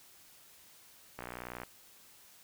click train, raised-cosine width 0.5 ms, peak -26 dBFS, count 28, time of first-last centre 1.19-1.634 s, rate 60.8 Hz, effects white hiss -59 dBFS RMS until 2.43 s

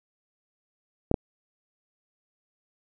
clicks, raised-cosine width 2 ms, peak -8 dBFS, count 2, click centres 1.114 / 1.142 s, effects none

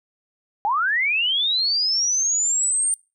sine linear sweep, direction up, 784 to 8870 Hz, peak -18 dBFS, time 0.65-2.94 s, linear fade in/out 0 ms, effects noise-tail reverb RT60 0.3 s tail -25 dB re dry

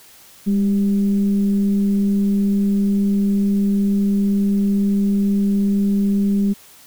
sine tone with frequency modulation, 200.9 Hz, G3, 43 cents sharp, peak -14 dBFS, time 0.46-6.54 s, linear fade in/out 20 ms, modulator 192 Hz, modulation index 0.3, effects white hiss -46 dBFS RMS until 6.86 s

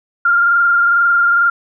sine tone with frequency modulation, 1396.9 Hz, F6, in tune, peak -9 dBFS, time 0.25-1.5 s, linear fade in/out 5 ms, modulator 22.2 Hz, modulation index 0.95, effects none

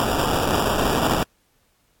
violet noise with sample-and-hold, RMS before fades -21 dBFS, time 0-1.23 s, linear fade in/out 0 ms, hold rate 2100 Hz, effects pink hiss -64 dBFS RMS until 2 s + AAC 64 kbps

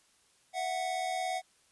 square tone pair together, 660.6 / 738 Hz, E5 / F#5, +4 / -5 cents, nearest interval major second, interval 191 cents, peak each -39 / -33 dBFS, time 0.53-1.42 s, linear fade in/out 50 ms, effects white hiss -67 dBFS RMS until 1.71 s + resampled to 24000 Hz

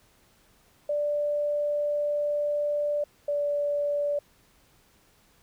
sine tone pair in turn, 587.3 / 580.2 Hz, D5 / D5, 0 / -21 cents, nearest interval unison, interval 21 cents, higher first, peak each -24 dBFS, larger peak neither, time 0.89-3.04 / 3.28-4.19 s, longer first, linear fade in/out 5 ms, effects pink hiss -62 dBFS RMS until 5.42 s

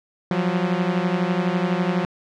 sawtooth beating tone pair, 174.61 / 186.61 Hz, F3 / F#3, 0 / +15 cents, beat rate 12 Hz, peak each -18 / -19 dBFS, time 0.31-2.05 s, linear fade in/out 2 ms, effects low-pass 3000 Hz 12 dB/octave

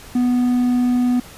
triangle tone, 246.9 Hz, B3, in tune, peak -12 dBFS, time 0.15-1.2 s, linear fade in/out 5 ms, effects pink hiss -40 dBFS RMS until 1.37 s + resampled to 32000 Hz

